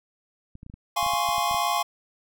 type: clicks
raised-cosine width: 5 ms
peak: -30 dBFS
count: 12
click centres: 0.554 / 0.631 / 0.664 / 0.699 / 0.74 / 1.029 / 1.064 / 1.136 / 1.289 / 1.382 / 1.512 / 1.545 s
type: chord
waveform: square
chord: Db major seventh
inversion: first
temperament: equal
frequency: 698.5 / 830.6 / 1046.5 / 1108.7 Hz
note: F5 / Ab5 / C6 / Db6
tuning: 0 / 0 / 0 / 0 cents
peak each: -29 dBFS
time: 0.96-1.83 s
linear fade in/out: 10 ms
effects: none